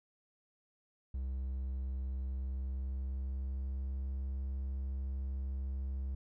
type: tone with pitch glide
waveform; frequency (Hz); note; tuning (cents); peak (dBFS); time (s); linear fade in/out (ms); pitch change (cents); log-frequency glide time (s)
triangle; 65.41 to 66.75; C2 to C2; 0 to +35; -33; 1.14-6.15; 5; +35; 2.19-4.12
effects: none